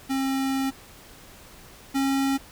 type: tone pair in turn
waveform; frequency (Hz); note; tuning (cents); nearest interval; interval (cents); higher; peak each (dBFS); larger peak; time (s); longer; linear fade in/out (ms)
square; 268.3 / 272; C4 / C#4; +44 / -33; unison; 23; second; -24 / -22; second; 0.09-0.71 / 1.94-2.38; first; 20
effects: pink hiss -48 dBFS RMS until 2.51 s